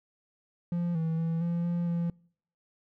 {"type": "tone with pitch steps", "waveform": "triangle", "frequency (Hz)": [173, 162.2, 164.6, 170.9, 172.7, 170.6], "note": ["F3", "E3", "E3", "F3", "F3", "F3"], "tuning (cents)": [-16, -28, -2, -37, -19, -40], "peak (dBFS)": -25, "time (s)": [0.72, 2.1], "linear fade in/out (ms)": 2, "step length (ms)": 230, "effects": ["noise-tail reverb RT60 0.6 s tail -26 dB re dry"]}